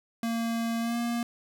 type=tone with pitch glide; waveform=square; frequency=230 to 235.9 Hz; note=A#3 to A#3; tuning=-23 to +21 cents; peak=-28 dBFS; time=0.23-1.23 s; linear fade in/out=2 ms; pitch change=+44 cents; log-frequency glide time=0.8-0.97 s; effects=none